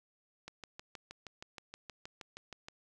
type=click train; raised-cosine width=0.2 ms; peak=-28 dBFS; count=15; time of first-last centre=0.48-2.685 s; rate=6.35 Hz; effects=none